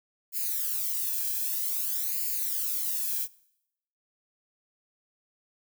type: noise with flanger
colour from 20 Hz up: violet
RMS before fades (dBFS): -30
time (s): 0.32-3.28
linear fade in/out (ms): 50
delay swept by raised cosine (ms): 0.42 to 1.23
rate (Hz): 0.52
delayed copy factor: +0.95
effects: noise-tail reverb RT60 0.8 s tail -22 dB re dry